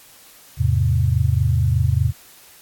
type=chord; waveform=sine; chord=E augmented; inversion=none; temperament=equal with one note detuned; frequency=82.41 / 105.89 / 130.81 Hz; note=E2 / G#2 / B#2; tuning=0 / +34 / 0 cents; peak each=-19 dBFS; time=0.57-2.13 s; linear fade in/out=50 ms; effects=white hiss -47 dBFS RMS until 2.61 s + AAC 64 kbps